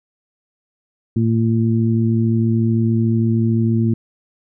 harmonic tone, 113.6 Hz, A#2, 44 cents flat, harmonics 1 / 2 / 3, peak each -16 / -17 / -24 dBFS, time 1.16-3.94 s, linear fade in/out 5 ms, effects none

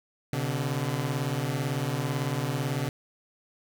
sawtooth beating tone pair, 126.8 / 144.8 Hz, B2 / D3, +46 / -24 cents, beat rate 18 Hz, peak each -26 dBFS, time 0.33-2.89 s, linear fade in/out 2 ms, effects 8-bit

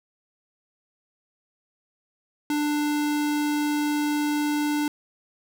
square tone, 296 Hz, D4, 14 cents sharp, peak -23 dBFS, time 2.5-4.88 s, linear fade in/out 2 ms, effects none

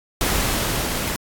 pink noise with level ramp, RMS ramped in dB -20 to -25 dBFS, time 0.21-1.16 s, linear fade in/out 0 ms, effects AAC 64 kbps

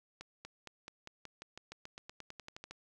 accelerating click train, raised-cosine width 0.2 ms, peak -29 dBFS, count 19, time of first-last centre 0.21-2.71 s, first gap 240 ms, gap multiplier 0.93, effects none

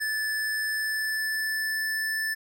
square tone with pitch glide, 1743 to 1758.2 Hz, A6 to A6, -17 to -2 cents, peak -27 dBFS, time 0-2.35 s, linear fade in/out 20 ms, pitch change +15 cents, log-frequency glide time 0.4-2.22 s, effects none

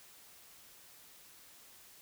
silence, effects white hiss -58 dBFS RMS until 2.01 s

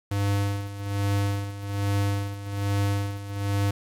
square tone with tremolo, 100.4 Hz, G2, 42 cents sharp, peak -22 dBFS, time 0.11-3.71 s, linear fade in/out 5 ms, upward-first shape sine, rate 1.2 Hz, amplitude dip 75%, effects resampled to 32000 Hz + 8-bit

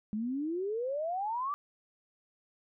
sine exponential sweep, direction up, 205.5 to 1191 Hz, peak -31 dBFS, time 0.13-1.54 s, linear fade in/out 0 ms, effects none

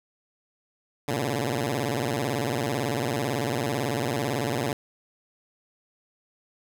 10% pulse tone with vibrato, 129.1 Hz, C3, 23 cents flat, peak -17 dBFS, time 1.08-4.73 s, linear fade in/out 2 ms, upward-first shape square, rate 18 Hz, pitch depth 190 cents each way, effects none

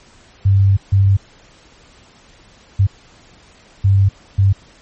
sine tone bursts at uneven times, 98 Hz, G2, in tune, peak -8 dBFS, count 5, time 0.45-0.77 / 0.92-1.17 / 2.79-2.87 / 3.84-4.09 / 4.38-4.53 s, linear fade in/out 10 ms, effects pink hiss -47 dBFS RMS until 4.81 s + MP3 32 kbps

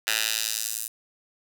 10% pulse tone with high-pass filter sweep, 110.2 Hz, A2, 3 cents sharp, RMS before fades -28 dBFS, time 0.07-0.88 s, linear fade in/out 5 ms, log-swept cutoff 2100 to 9800 Hz, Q 0.97, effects none

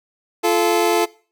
25% pulse tone pair together, 345.7 / 435.5 Hz, F4 / A4, -18 / -18 cents, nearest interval major third, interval 400 cents, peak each -14 dBFS, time 0.43-1.06 s, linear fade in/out 20 ms, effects noise-tail reverb RT60 0.4 s tail -21 dB re dry

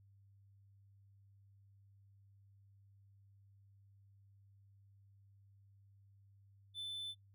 triangle tone, 3520 Hz, A7, in tune, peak -40 dBFS, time 6.74-7.15 s, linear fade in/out 50 ms, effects noise-tail reverb RT60 0.1 s tail -25 dB re dry + added 99 Hz sine -63 dBFS peak until 7.34 s

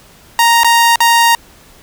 sawtooth tone with dropouts, 932.3 Hz, A#5, in tune, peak -3 dBFS, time 0.39-1.35 s, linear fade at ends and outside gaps 1 ms, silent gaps 0.634-0.645 / 0.958-1.004 s, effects pink hiss -43 dBFS RMS until 1.82 s

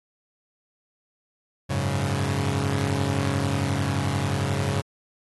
sawtooth chord, F# suspended second, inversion none, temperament equal, 92.5 / 103.83 / 138.59 Hz, F#2 / G#2 / C#3, 0 / 0 / 0 cents, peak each -24 / -24 / -22 dBFS, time 1.69-4.82 s, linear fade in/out 20 ms, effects AAC 32 kbps

